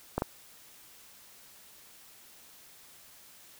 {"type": "clicks", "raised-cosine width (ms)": 1, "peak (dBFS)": -14, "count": 2, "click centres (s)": [0.18, 0.221], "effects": ["white hiss -55 dBFS RMS until 3.59 s"]}